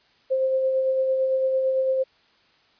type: tone with tremolo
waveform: sine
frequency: 526 Hz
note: C5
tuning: 9 cents sharp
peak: -18 dBFS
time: 0.3-2.04 s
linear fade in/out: 20 ms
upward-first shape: sine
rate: 8.9 Hz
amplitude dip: 30%
effects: white hiss -60 dBFS RMS until 2.79 s + resampled to 11025 Hz